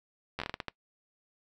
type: slowing click train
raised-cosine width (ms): 0.3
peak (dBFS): -18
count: 9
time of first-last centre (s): 0.39-0.683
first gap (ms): 11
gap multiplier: 1.33
effects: noise-tail reverb RT60 0.1 s tail -22 dB re dry